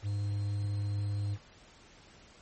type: tone with quantisation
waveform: triangle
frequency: 101.8 Hz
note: G#2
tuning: 34 cents flat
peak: -28 dBFS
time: 0.02-1.38 s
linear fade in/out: 50 ms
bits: 9
effects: pink hiss -57 dBFS RMS until 2.41 s + MP3 32 kbps